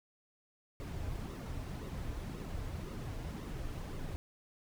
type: noise with flanger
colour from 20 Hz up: brown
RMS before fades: -41 dBFS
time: 0.8-4.16 s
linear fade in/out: 0 ms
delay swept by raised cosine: 1.2 to 5.5 ms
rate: 1.9 Hz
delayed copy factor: -0.55
effects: none